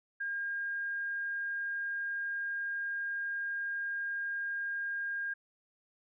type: tone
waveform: sine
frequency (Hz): 1614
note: G#6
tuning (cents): -50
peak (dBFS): -33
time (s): 0.2-5.34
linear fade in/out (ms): 10
effects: none